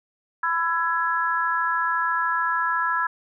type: harmonic tone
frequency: 333.8 Hz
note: E4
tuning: 22 cents sharp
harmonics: 3 / 4 / 5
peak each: -25 / -25 / -25 dBFS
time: 0.43-3.07 s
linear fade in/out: 5 ms
effects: none